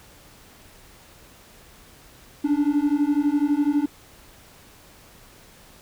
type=beating tone pair; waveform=triangle; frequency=285.4 / 297.4 Hz; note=D4 / D4; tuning=-49 / +22 cents; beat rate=12 Hz; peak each=-19 dBFS; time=2.44-3.86 s; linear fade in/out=10 ms; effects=tanh soft clip ceiling -9 dBFS + pink hiss -50 dBFS RMS until 5.81 s